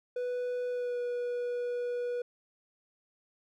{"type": "tone with pitch glide", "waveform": "triangle", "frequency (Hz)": [493.9, 486.5], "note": ["B4", "B4"], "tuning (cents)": [0, -26], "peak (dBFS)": -29, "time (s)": [0.16, 2.22], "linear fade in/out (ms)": 5, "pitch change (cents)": -26, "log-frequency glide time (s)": [0.7, 0.99], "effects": []}